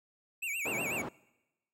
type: tone with vibrato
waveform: square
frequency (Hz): 2489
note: D#7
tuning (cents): 0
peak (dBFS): -34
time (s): 0.42-1.02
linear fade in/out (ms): 10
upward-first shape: sine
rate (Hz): 8.1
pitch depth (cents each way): 190
type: band-pass noise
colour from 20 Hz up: white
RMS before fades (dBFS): -39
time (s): 0.65-1.09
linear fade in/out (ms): 5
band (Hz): 150 to 640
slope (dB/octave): 12
effects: noise-tail reverb RT60 1.0 s tail -23 dB re dry